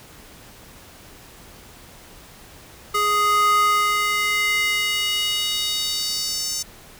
square tone with high-pass filter sweep, 415.3 Hz, G#4, in tune, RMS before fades -21 dBFS, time 2.94-6.63 s, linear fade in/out 10 ms, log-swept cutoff 900 to 5900 Hz, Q 3.2, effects pink hiss -45 dBFS RMS until 6.99 s

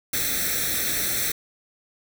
white noise with comb filter, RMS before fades -25 dBFS, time 0.13-1.32 s, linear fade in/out 5 ms, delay 0.51 ms, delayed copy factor +0.9, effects none

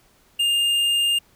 triangle tone with tanh clipping, 2812 Hz, F7, 11 cents sharp, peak -19 dBFS, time 0.39-1.19 s, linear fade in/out 10 ms, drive 14 dB, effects pink hiss -58 dBFS RMS until 1.35 s

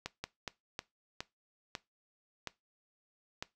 slowing click train, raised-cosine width 0.2 ms, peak -20 dBFS, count 8, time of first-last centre 0.06-3.425 s, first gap 180 ms, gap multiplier 1.32, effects noise-tail reverb RT60 0.2 s tail -19 dB re dry

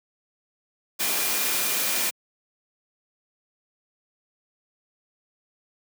sine tone in noise, 2411 Hz, D7, 45 cents sharp, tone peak -36 dBFS, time 0.99-2.11 s, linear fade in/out 20 ms, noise white, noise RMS -25 dBFS, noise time 0.99-2.11 s, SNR -14 dB, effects high-pass 200 Hz 12 dB/octave

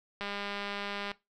click train, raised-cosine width 0.3 ms, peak -21 dBFS, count 184, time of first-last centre 0.21-1.116 s, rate 202 Hz, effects noise-tail reverb RT60 0.2 s tail -18 dB re dry

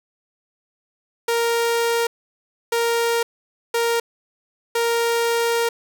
sawtooth tone bursts at uneven times, 466.2 Hz, A#4, in tune, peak -14 dBFS, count 4, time 1.28-2.07 / 2.72-3.23 / 3.74-4 / 4.75-5.69 s, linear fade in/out 5 ms, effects none

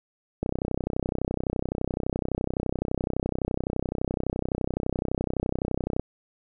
click train, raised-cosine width 2 ms, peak -13 dBFS, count 178, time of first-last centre 0.43-5.996 s, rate 31.8 Hz, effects none

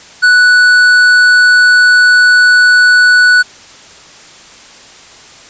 triangle tone with tanh clipping, 1480 Hz, F#6, in tune, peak -5 dBFS, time 0.22-3.43 s, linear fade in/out 20 ms, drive 14 dB, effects white hiss -36 dBFS RMS until 5.49 s + resampled to 16000 Hz

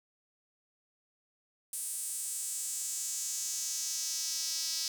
sawtooth tone with high-pass filter sweep, 324.5 Hz, E4, 27 cents flat, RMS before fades -36 dBFS, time 1.73-4.88 s, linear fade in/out 2 ms, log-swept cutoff 9200 to 5100 Hz, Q 3.2, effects none

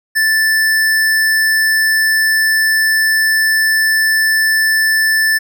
square tone, 1760 Hz, A6, in tune, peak -11 dBFS, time 0.15-5.39 s, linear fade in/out 20 ms, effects none

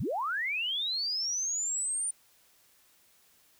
sine linear sweep, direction up, 75.1 to 9200 Hz, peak -29 dBFS, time 0-2.11 s, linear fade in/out 5 ms, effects white hiss -64 dBFS RMS until 3.59 s

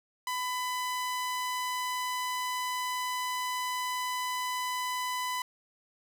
sawtooth tone, 1001 Hz, B5, 23 cents sharp, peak -27 dBFS, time 0.27-5.42 s, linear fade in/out 2 ms, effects none

